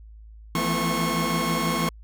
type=tone cluster; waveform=sawtooth; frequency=164.2 / 170.4 / 222.1 / 252.4 / 1088 Hz; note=E3 / F3 / A3 / B3 / C#6; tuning=-6 / -42 / +16 / +38 / -33 cents; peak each=-26 / -25 / -26 / -27 / -23 dBFS; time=0.55-1.89 s; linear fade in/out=2 ms; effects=added 54 Hz sine -42 dBFS peak until 2.03 s